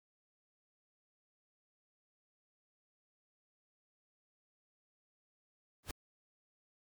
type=noise with exponential growth; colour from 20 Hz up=pink; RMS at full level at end=-36 dBFS; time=5.83-5.91 s; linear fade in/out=2 ms; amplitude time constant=17 ms; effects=MP3 96 kbps